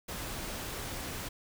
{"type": "noise", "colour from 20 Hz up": "pink", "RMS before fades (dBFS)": -39, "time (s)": [0.08, 1.29], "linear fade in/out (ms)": 10, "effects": []}